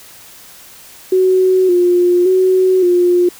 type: tone with vibrato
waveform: sine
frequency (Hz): 363.7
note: F#4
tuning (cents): -30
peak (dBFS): -8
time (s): 1.12-3.29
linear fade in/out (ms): 5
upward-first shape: square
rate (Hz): 0.88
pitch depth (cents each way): 44
effects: white hiss -39 dBFS RMS until 3.39 s